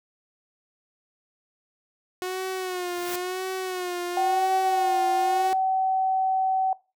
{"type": "tone with vibrato", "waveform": "sawtooth", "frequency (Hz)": 364.4, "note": "F#4", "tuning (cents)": -26, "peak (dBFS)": -24, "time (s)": [2.22, 5.53], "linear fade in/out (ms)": 0, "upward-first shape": "sine", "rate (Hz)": 0.96, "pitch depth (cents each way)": 58}
{"type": "noise with exponential growth", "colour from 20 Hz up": "white", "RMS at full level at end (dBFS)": -31, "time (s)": [2.71, 3.16], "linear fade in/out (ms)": 5, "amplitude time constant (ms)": 96}
{"type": "tone", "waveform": "sine", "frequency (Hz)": 760, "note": "F#5", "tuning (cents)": 46, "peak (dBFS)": -21, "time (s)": [4.17, 6.73], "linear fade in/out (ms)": 2}
{"effects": ["noise-tail reverb RT60 0.3 s tail -21 dB re dry"]}